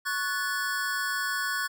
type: chord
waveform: square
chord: F# minor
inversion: second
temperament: equal with one note detuned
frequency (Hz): 1108.7 / 1480 / 1733.8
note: C#6 / F#6 / A6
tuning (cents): 0 / 0 / -26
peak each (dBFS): -35 / -31 / -33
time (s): 0.05-1.68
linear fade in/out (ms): 20
effects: none